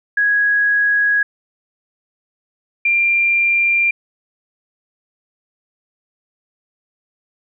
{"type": "tone pair in turn", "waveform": "sine", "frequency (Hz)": [1661.2, 2382], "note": ["G#6", "D7"], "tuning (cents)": [0, 24], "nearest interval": "tritone", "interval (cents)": 624, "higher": "second", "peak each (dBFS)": -12, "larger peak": "neither", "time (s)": [[0.17, 1.23], [2.85, 3.91]], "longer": "neither", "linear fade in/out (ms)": 5, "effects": []}